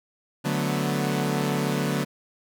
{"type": "chord", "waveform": "sawtooth", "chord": "B minor seventh", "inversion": "first", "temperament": "equal", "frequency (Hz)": [146.83, 185, 220, 246.9], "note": ["D3", "F#3", "A3", "B3"], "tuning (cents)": [0, 0, 0, 0], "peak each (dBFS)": [-23, -25, -27, -26], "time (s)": [0.44, 2.05], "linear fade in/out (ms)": 20, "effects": []}